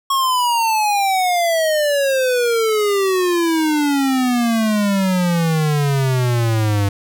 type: exponential sweep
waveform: square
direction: down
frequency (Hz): 1100 to 98.9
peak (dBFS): -15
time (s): 0.1-6.89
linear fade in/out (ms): 5
effects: none